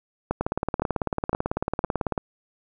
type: two click trains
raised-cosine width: 1 ms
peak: -9 / -10 dBFS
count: 4 / 33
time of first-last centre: 0.31-1.841 / 0.41-2.178 s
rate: 1.96 / 18.1 Hz
effects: none